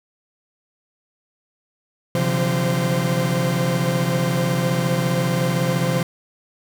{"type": "tone cluster", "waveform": "40% pulse", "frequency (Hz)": [131, 145.4, 170.8, 186.3, 520], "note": ["C3", "D3", "F3", "F#3", "C5"], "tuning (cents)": [2, -17, -38, 12, -11], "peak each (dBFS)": [-22, -28, -21, -30, -25], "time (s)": [2.15, 6.03], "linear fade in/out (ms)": 2, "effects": []}